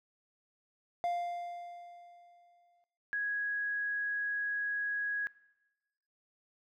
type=tone with exponential decay; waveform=triangle; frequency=698.5 Hz; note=F5; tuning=in tune; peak=-27 dBFS; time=1.04-2.84 s; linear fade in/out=0 ms; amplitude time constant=390 ms
type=tone; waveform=sine; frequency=1661.2 Hz; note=G#6; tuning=in tune; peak=-31 dBFS; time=3.13-5.27 s; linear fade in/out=0 ms
effects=noise-tail reverb RT60 1.0 s tail -21 dB re dry